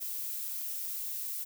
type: noise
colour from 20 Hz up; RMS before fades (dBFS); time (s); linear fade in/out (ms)
violet; -37; 0-1.45; 20
effects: none